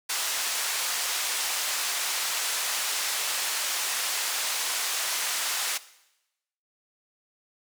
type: band-pass noise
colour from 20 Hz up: white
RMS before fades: -29 dBFS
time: 0.09-5.78 s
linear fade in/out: 10 ms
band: 740 to 9000 Hz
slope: 12 dB/octave
effects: noise-tail reverb RT60 0.9 s tail -17 dB re dry